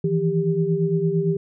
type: tone cluster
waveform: sine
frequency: 159.7 / 168.5 / 396.1 Hz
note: D#3 / E3 / G4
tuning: +45 / +38 / +18 cents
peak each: -23 / -23 / -22 dBFS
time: 0.04-1.37 s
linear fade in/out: 5 ms
effects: none